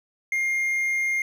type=tone; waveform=triangle; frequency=2121 Hz; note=C7; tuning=23 cents sharp; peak=-20 dBFS; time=0.32-1.22 s; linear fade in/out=2 ms; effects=none